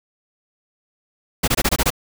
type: noise bursts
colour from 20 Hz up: pink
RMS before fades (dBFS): -17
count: 7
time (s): 1.43-1.904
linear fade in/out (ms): 10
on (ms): 48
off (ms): 23
effects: none